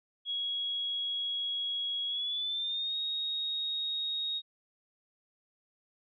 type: tone with pitch glide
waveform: sine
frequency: 3322 to 3750 Hz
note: G#7 to A#7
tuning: 0 to +10 cents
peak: -31 dBFS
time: 0.25-4.42 s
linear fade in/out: 50 ms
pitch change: +210 cents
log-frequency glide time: 2.07-2.96 s
effects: none